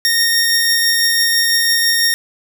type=tone pair together; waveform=sawtooth; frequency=1847 / 5535 Hz; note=A#6 / F8; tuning=-16 / -16 cents; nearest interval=octave + perfect fifth; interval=1900 cents; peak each=-12 dBFS; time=0.05-2.14 s; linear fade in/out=0 ms; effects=none